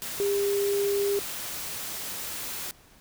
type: tone in noise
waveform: sine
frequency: 402.4 Hz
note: G4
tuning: 45 cents sharp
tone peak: -23 dBFS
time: 0.2-1.19 s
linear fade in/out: 0 ms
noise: white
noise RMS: -35 dBFS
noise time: 0.02-2.71 s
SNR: +9 dB
effects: pink hiss -56 dBFS RMS until 3 s